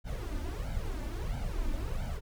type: noise with flanger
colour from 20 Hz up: brown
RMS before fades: -34 dBFS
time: 0.04-2.21 s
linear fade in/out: 50 ms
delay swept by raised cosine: 1.3 to 3.4 ms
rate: 1.5 Hz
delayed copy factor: +0.8
effects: none